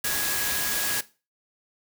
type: tone in noise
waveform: sine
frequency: 1661.2 Hz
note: G#6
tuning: in tune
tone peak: -32 dBFS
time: 0.04-1.01 s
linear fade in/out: 5 ms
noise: white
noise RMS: -27 dBFS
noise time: 0.04-1.01 s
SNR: -8 dB
effects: noise-tail reverb RT60 0.3 s tail -17 dB re dry